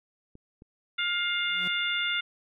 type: clicks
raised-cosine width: 3 ms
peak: -36 dBFS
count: 2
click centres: 0.354 / 0.621 s
type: harmonic tone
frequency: 705 Hz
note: F5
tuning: 16 cents sharp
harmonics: 2 / 3 / 4 / 5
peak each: -31 / -31 / -32 / -32 dBFS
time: 0.98-2.21 s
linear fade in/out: 10 ms
type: tone with exponential growth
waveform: 40% pulse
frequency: 179.5 Hz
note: F3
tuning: 48 cents sharp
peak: -36 dBFS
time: 1.4-1.68 s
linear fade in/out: 5 ms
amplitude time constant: 59 ms
effects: none